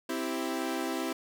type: chord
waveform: sawtooth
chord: C major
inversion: none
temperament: equal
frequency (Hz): 261.6 / 329.6 / 392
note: C4 / E4 / G4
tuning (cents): 0 / 0 / 0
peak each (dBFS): -31 / -30 / -34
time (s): 0.09-1.13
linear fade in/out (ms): 5
effects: none